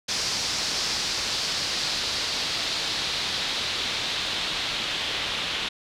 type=noise with low-pass filter sweep; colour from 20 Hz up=white; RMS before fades=-28 dBFS; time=0.08-5.69 s; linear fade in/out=10 ms; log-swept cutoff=5200 to 3400 Hz; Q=2.4; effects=none